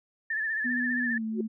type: tone with vibrato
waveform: sine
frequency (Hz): 1760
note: A6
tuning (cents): 0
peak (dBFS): -27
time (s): 0.3-1.18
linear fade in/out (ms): 5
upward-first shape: sine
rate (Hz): 15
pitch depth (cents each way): 58
type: tone with pitch glide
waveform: sine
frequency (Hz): 246.1 to 220.5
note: B3 to A3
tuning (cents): -6 to +4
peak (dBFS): -29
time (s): 0.64-1.48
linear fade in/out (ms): 20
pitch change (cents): -190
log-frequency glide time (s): 1.03-1.24
type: tone with exponential growth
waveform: sine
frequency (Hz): 370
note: F#4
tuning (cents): 0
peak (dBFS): -24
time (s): 1.31-1.41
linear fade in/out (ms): 5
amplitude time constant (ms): 21
effects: none